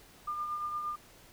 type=tone with tremolo; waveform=sine; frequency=1204 Hz; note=D6; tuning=43 cents sharp; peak=-31 dBFS; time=0.27-0.96 s; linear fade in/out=10 ms; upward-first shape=triangle; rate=8.6 Hz; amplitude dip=45%; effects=pink hiss -57 dBFS RMS until 1.32 s